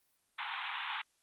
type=band-pass noise; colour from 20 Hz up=pink; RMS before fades=-39 dBFS; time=0.38-1.02 s; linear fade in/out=10 ms; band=810 to 3700 Hz; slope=96 dB/octave; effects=white hiss -75 dBFS RMS until 1.22 s + Opus 32 kbps